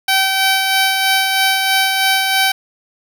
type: tone with tremolo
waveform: 10% pulse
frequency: 770 Hz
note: G5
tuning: 31 cents flat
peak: -3 dBFS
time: 0.08-2.52 s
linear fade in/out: 5 ms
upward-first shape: sine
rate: 3.1 Hz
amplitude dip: 35%
effects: none